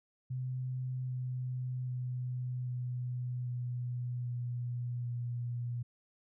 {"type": "tone with pitch steps", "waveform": "sine", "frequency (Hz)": [127.9, 126.65, 125.41, 124.19, 122.97, 121.77, 120.58], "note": ["C3", "B2", "B2", "B2", "B2", "B2", "B2"], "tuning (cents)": [-39, 44, 27, 10, -7, -24, -41], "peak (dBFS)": -34, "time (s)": [0.3, 5.83], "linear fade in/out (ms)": 10, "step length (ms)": 790, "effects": []}